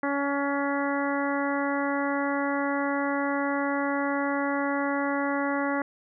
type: harmonic tone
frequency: 281.5 Hz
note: C#4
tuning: 27 cents sharp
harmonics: 1 / 2 / 3 / 4 / 5 / 6 / 7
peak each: -28 / -31 / -33 / -34 / -35 / -36 / -36 dBFS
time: 0.03-5.82 s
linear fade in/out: 2 ms
effects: none